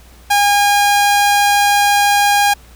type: tone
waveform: sawtooth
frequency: 814 Hz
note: G#5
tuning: 35 cents flat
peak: -6 dBFS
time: 0.3-2.54 s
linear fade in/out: 10 ms
effects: added 60 Hz sine -41 dBFS peak until 2.75 s + pink hiss -46 dBFS RMS until 2.75 s